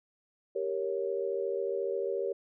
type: chord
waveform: sine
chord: G diminished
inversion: none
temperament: equal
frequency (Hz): 392 / 466.2 / 554.4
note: G4 / Bb4 / Db5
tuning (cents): 0 / 0 / 0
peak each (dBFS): -33 / -34 / -35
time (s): 0.55-2.33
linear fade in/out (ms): 10
effects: none